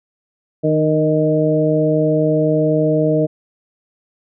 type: harmonic tone with a mistuned harmonic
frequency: 155.3 Hz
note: D#3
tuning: 3 cents flat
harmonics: 1 / 2 / 3 / 4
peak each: -18 / -18 / -18 / -18 dBFS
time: 0.63-3.27 s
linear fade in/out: 20 ms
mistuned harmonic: 2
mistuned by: -21 cents
effects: none